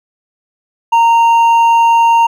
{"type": "tone with hard clipping", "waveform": "sine", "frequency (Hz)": 925, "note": "A#5", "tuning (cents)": -14, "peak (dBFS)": -7, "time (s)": [0.92, 2.27], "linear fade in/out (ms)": 10, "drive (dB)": 4, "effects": []}